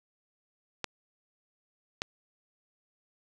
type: clicks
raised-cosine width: 0.2 ms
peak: -14 / -13 dBFS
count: 2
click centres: 0.843 / 2.019 s
effects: 8-bit